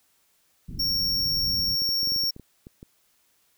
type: low-pass noise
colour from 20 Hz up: pink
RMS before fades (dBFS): -37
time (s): 0.68-1.76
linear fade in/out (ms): 10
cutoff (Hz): 250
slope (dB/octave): 24
type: tone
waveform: square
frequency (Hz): 5510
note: F8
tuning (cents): -24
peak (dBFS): -23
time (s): 0.79-2.31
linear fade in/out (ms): 10
type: clicks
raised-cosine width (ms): 3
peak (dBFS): -29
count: 11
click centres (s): 1.819 / 1.89 / 2.031 / 2.074 / 2.12 / 2.162 / 2.237 / 2.364 / 2.397 / 2.669 / 2.829
effects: white hiss -66 dBFS RMS until 3.57 s